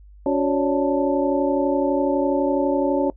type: tone cluster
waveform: sine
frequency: 282.7 / 365.9 / 553 / 585 / 881 Hz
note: C#4 / F#4 / C#5 / D5 / A5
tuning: +34 / -19 / -4 / -7 / +2 cents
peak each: -21 / -24 / -22 / -27 / -28 dBFS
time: 0.26-3.1 s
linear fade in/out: 2 ms
effects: noise-tail reverb RT60 0.1 s tail -22 dB re dry + added 50 Hz sine -43 dBFS peak until 3.16 s